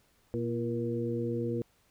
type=harmonic tone with a mistuned harmonic; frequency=118.5 Hz; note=A#2; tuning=29 cents sharp; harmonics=1 / 2 / 3 / 4; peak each=-35 / -35 / -35 / -35 dBFS; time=0.34-1.62 s; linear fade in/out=0 ms; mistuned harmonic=3; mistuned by=-50 cents; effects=pink hiss -68 dBFS RMS until 1.9 s